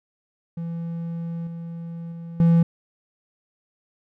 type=tone with level steps; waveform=triangle; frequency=167.7 Hz; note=E3; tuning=30 cents sharp; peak=-25 / -29 / -31 / -11 dBFS; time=0.57-2.63 s; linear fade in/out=5 ms; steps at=1.47 / 2.12 / 2.4 s; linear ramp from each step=2 ms; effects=none